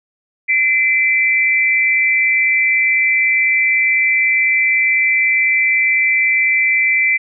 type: tone pair together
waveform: sine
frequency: 2044 / 2338 Hz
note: C7 / D7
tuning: -41 / -8 cents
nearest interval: major second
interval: 233 cents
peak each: -14 / -14 dBFS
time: 0.48-7.18 s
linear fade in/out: 20 ms
effects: none